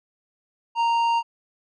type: tone with tanh clipping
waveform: triangle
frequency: 929 Hz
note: A#5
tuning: 6 cents flat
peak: -20 dBFS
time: 0.75-1.23 s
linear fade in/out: 50 ms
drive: 13 dB
effects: none